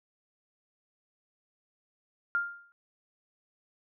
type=tone with exponential decay; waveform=sine; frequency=1400 Hz; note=F6; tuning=4 cents sharp; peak=-23 dBFS; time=2.35-2.72 s; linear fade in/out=0 ms; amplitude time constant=80 ms; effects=none